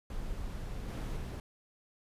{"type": "noise with level steps", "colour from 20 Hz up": "brown", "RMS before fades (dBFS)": [-39, -36, -38], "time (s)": [0.1, 1.4], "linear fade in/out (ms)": 2, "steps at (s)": [0.88, 1.16], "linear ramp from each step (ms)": 5, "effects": ["resampled to 32000 Hz"]}